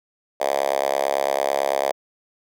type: tone with high-pass filter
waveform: 5% pulse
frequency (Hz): 69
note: C#2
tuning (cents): -7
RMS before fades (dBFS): -22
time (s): 0.4-1.92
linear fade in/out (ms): 10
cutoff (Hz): 610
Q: 3.4
effects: none